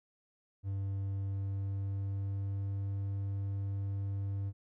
triangle tone with pitch glide, 98 to 98.85 Hz, G2 to G2, 0 to +15 cents, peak -31 dBFS, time 0.63-4.53 s, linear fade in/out 50 ms, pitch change +15 cents, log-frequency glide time 1.31-2.86 s, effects none

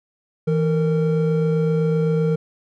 triangle tone pair together, 162.3 / 459.1 Hz, E3 / A#4, -27 / -26 cents, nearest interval octave + tritone, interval 1801 cents, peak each -16 / -19 dBFS, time 0.47-2.36 s, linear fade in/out 10 ms, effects none

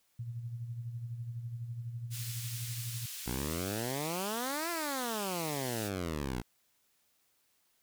sine tone with tremolo, 117.9 Hz, A#2, 20 cents sharp, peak -35 dBFS, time 0.19-3.06 s, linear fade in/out 5 ms, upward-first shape sine, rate 12 Hz, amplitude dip 55%
white band-pass noise, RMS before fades -43 dBFS, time 2.1-5.91 s, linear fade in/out 50 ms, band 2400 to 15000 Hz, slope 12 dB/octave
10% pulse exponential two-way sweep, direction up then down, 57.9 to 349.2 to 57.9 Hz, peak -26 dBFS, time 3.26-6.42 s, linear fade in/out 10 ms, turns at 4.7 s
effects white hiss -73 dBFS RMS until 7.82 s

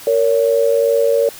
sine tone pair together, 461.5 / 564 Hz, A#4 / C#5, -17 / +30 cents, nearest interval minor third, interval 347 cents, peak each -14 dBFS, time 0.07-1.29 s, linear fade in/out 2 ms, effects white hiss -36 dBFS RMS until 1.39 s

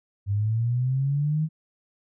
sine linear sweep, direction up, 98 to 159.2 Hz, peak -21 dBFS, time 0.26-1.49 s, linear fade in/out 50 ms, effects none

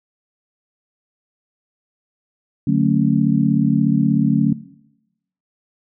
sine chord, D major seventh, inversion none, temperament just, 146.83 / 183.54 / 220.2 / 275.3 Hz, D3 / F#3 / A3 / C#4, 0 / -14 / +2 / -12 cents, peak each -19 dBFS, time 2.67-4.53 s, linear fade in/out 5 ms, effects noise-tail reverb RT60 0.9 s tail -19 dB re dry

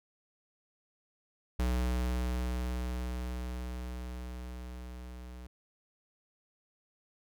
square tone with level ramp, 61.7 Hz, B1, 1 cent flat, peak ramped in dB -28 to -45 dBFS, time 1.59-5.47 s, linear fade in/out 5 ms, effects none

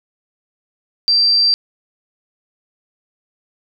sine tone, 4699 Hz, D8, in tune, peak -10 dBFS, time 1.08-1.54 s, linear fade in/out 0 ms, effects none

